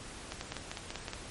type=clicks; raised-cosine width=0.2 ms; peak=-20 dBFS; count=10; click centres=0.321 / 0.411 / 0.521 / 0.567 / 0.715 / 0.772 / 0.905 / 0.957 / 1.082 / 1.134 s; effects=pink hiss -46 dBFS RMS until 1.3 s + MP3 48 kbps